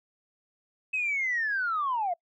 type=linear sweep; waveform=sine; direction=down; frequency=2583 to 666 Hz; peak=-25 dBFS; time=0.93-2.14 s; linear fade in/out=10 ms; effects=noise-tail reverb RT60 0.1 s tail -25 dB re dry + tanh soft clip ceiling -21 dBFS